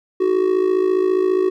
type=tone with amplitude modulation; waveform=triangle; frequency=373.1 Hz; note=F#4; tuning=14 cents sharp; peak=-9 dBFS; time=0.2-1.5 s; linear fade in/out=10 ms; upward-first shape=sine; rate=54.8 Hz; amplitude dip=75%; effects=none